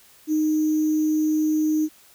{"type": "tone with sample-and-hold", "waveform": "sine", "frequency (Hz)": 309.1, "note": "D#4", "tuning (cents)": -11, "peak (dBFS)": -18, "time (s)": [0.27, 1.89], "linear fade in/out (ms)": 50, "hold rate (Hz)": 6300, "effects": ["white hiss -53 dBFS RMS until 2.14 s"]}